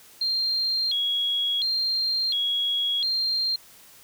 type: tone with vibrato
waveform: sine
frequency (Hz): 3729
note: A#7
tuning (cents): 0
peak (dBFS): -22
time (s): 0.21-3.56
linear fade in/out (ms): 5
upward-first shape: square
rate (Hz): 0.71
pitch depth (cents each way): 200
effects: white hiss -51 dBFS RMS until 4.03 s